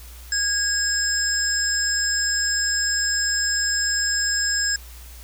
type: tone cluster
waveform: sine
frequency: 1637 / 5170 / 7460 Hz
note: G#6 / E8 / A#8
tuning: -25 / -34 / 0 cents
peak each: -24 dBFS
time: 0.32-4.76 s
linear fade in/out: 2 ms
effects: added 60 Hz sine -39 dBFS peak until 5.23 s + white hiss -46 dBFS RMS until 5.23 s